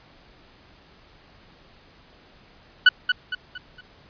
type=tone with echo; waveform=30% pulse; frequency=1483 Hz; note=F#6; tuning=4 cents sharp; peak=-6 dBFS; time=2.86-2.89 s; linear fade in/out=5 ms; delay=230 ms; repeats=4; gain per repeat=-8 dB; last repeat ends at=3.81 s; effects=pink hiss -53 dBFS RMS until 4.09 s + resampled to 11025 Hz